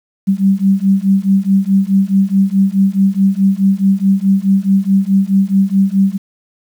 sine beating tone pair, 192.3 / 197 Hz, G3 / G3, -33 / +9 cents, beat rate 4.7 Hz, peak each -12 dBFS, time 0.27-6.18 s, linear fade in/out 20 ms, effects 7-bit

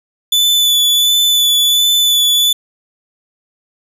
40% pulse tone with vibrato, 3479 Hz, A7, 20 cents flat, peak -8 dBFS, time 0.32-2.53 s, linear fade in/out 5 ms, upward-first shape sine, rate 1.4 Hz, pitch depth 16 cents each way, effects none

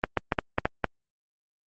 clicks, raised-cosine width 0.5 ms, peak -7 dBFS, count 7, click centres 0.039 / 0.173 / 0.322 / 0.388 / 0.584 / 0.655 / 0.843 s, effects Opus 24 kbps

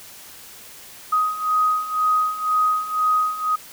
sine beating tone pair, 1252 / 1254 Hz, D#6 / D#6, +10 / +13 cents, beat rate 2 Hz, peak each -23 / -19 dBFS, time 1.12-3.56 s, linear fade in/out 10 ms, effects white hiss -42 dBFS RMS until 3.72 s

